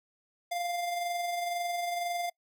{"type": "tone with amplitude modulation", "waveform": "square", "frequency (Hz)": 698.5, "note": "F5", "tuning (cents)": 0, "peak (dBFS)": -30, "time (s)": [0.51, 2.3], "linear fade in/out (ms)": 10, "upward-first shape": "sine", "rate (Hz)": 22, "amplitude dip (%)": 35, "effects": ["noise-tail reverb RT60 0.1 s tail -25 dB re dry"]}